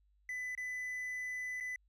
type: tone with dropouts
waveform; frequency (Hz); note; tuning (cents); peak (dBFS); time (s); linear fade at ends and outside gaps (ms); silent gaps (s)
triangle; 2000; B6; +21; -36; 0.29-1.76; 2; 0.551-0.576 / 1.602-1.607
effects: added 50 Hz sine -68 dBFS peak until 1.88 s